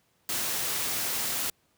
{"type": "noise", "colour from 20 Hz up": "white", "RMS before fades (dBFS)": -30, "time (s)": [0.29, 1.5], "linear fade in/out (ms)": 2, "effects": ["pink hiss -69 dBFS RMS until 1.77 s", "high-pass 80 Hz 12 dB/octave"]}